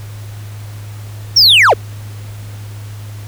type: linear sweep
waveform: triangle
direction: down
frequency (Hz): 5690 to 329.6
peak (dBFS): -3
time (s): 1.36-1.74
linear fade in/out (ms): 10
effects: added 104 Hz sine -26 dBFS peak until 3.27 s + pink hiss -39 dBFS RMS until 3.27 s